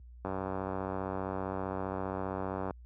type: click train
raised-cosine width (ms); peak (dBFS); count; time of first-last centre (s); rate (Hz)
1; -21; 235; 0.25-2.708; 95.2
effects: added 60 Hz sine -42 dBFS peak until 2.85 s + high-pass 80 Hz 12 dB/octave